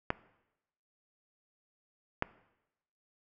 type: clicks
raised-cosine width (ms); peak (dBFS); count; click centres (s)
0.5; -13; 2; 0.104 / 2.224
effects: noise-tail reverb RT60 0.9 s tail -19 dB re dry